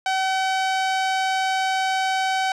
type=tone; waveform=sawtooth; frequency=761 Hz; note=F#5; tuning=48 cents sharp; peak=-16 dBFS; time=0.06-2.52 s; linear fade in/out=2 ms; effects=low-pass 6000 Hz 12 dB/octave